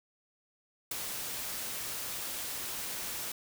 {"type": "noise with ADSR envelope", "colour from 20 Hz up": "white", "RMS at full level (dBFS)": -33, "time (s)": [0.91, 3.32], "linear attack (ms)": 5, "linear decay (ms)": 15, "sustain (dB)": -5, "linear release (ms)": 4, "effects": []}